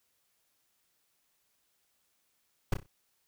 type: noise with echo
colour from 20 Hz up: brown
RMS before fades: -24 dBFS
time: 2.72-2.74 s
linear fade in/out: 5 ms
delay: 31 ms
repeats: 4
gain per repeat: -9 dB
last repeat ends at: 2.864 s
effects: white hiss -75 dBFS RMS until 3.27 s